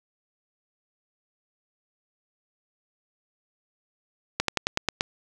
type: slowing click train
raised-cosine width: 0.2 ms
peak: -5 dBFS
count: 7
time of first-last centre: 4.4-5.009 s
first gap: 83 ms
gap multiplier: 1.08
effects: none